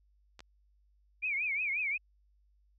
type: clicks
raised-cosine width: 0.2 ms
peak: -31 dBFS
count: 2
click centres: 0.393 / 0.405 s
type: tone with vibrato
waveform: sine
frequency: 2339 Hz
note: D7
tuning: 8 cents flat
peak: -30 dBFS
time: 1.22-1.98 s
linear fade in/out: 20 ms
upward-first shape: triangle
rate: 5.6 Hz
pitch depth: 180 cents each way
effects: added 50 Hz sine -65 dBFS peak until 2.78 s